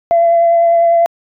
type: tone with vibrato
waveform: sine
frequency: 678 Hz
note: E5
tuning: 49 cents sharp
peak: -6 dBFS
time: 0.11-1.06 s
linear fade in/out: 0 ms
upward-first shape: triangle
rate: 10 Hz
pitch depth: 15 cents each way
effects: tanh soft clip ceiling -3 dBFS